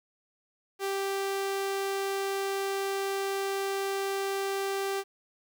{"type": "tone", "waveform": "sawtooth", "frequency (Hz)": 392, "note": "G4", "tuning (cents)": 0, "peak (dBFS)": -25, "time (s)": [0.79, 5.04], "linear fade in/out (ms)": 50, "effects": ["10-bit"]}